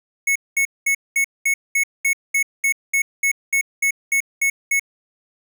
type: tone bursts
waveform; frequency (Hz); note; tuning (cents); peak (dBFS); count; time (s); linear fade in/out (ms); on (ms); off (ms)
square; 2200; C#7; -14; -16; 16; 0.27-4.796; 5; 86; 210
effects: none